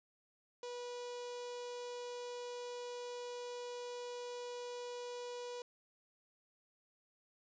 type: tone with notch filter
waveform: sawtooth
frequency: 487.6 Hz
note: B4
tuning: 22 cents flat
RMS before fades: -45 dBFS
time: 0.63-5.62 s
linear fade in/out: 2 ms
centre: 1700 Hz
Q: 1.1
effects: resampled to 16000 Hz + 13-bit